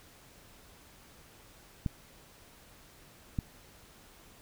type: clicks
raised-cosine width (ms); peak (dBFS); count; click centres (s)
5; -18; 2; 1.862 / 3.388
effects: pink hiss -57 dBFS RMS until 4.41 s